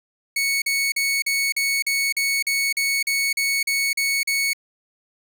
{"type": "tone bursts", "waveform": "sawtooth", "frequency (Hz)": 2217, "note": "C#7", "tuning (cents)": 0, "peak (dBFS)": -16, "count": 14, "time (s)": [0.36, 4.533], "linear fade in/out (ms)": 5, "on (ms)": 260, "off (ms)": 41, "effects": []}